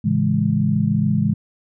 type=chord; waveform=sine; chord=A major seventh; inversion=none; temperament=equal; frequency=110 / 138.59 / 164.81 / 207.7 Hz; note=A2 / C#3 / E3 / G#3; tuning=0 / 0 / 0 / 0 cents; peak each=-23 / -22 / -21 / -19 dBFS; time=0.04-1.34 s; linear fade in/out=10 ms; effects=none